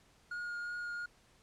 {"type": "tone with vibrato", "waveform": "triangle", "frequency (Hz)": 1430, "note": "F6", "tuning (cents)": 41, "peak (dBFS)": -36, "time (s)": [0.31, 1.06], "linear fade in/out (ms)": 5, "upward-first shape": "triangle", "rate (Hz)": 2.8, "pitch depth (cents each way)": 12, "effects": ["pink hiss -66 dBFS RMS until 1.42 s", "low-pass 9000 Hz 12 dB/octave"]}